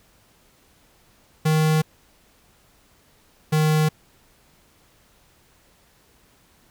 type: tone pair in turn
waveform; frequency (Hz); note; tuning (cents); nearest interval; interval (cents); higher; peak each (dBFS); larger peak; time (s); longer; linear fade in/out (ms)
square; 156.2 / 154.85; D#3 / D#3; +7 / -8; unison; 15; first; -17; neither; 1.45-1.82 / 3.52-3.89; neither; 10
effects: pink hiss -58 dBFS RMS until 6.7 s